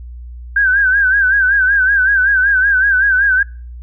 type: tone with vibrato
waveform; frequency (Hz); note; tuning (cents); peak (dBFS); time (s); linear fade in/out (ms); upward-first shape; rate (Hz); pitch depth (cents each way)
sine; 1571; G6; +3; -9; 0.56-3.43; 5; sine; 5.3; 90
effects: noise-tail reverb RT60 0.4 s tail -25 dB re dry + added 60 Hz sine -28 dBFS peak until 3.82 s